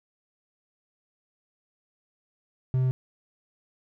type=tone; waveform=triangle; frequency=128.9 Hz; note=C3; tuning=26 cents flat; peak=-19 dBFS; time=2.74-2.91 s; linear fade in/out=0 ms; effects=none